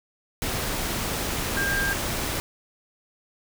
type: tone in noise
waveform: sine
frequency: 1600 Hz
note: G6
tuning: 35 cents sharp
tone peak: -24 dBFS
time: 1.57-1.93 s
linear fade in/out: 0 ms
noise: pink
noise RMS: -28 dBFS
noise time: 0.42-2.4 s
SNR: +1 dB
effects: none